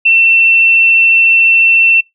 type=tone; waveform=sine; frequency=2693 Hz; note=E7; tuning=36 cents sharp; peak=-5 dBFS; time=0.05-2.01 s; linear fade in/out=10 ms; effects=noise-tail reverb RT60 0.2 s tail -26 dB re dry